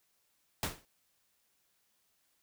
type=noise with exponential decay; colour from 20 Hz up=pink; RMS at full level=-30 dBFS; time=0.63-0.85 s; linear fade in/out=1 ms; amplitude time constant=46 ms; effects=white hiss -75 dBFS RMS until 2.42 s